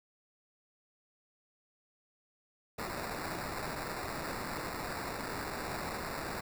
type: noise with sample-and-hold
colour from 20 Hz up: violet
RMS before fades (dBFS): -39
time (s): 2.78-6.41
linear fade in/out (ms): 10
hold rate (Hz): 3150
effects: none